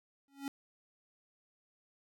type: tone with exponential growth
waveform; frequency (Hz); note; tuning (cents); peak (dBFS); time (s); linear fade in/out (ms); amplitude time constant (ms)
square; 277.2; C#4; 0; -34; 0.28-0.48; 1; 42
effects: none